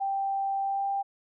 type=tone with pitch glide; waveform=sine; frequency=785 to 791.8 Hz; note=G5 to G5; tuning=+2 to +17 cents; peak=-26 dBFS; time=0-1.03 s; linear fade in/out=20 ms; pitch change=+15 cents; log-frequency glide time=0.62-0.86 s; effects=none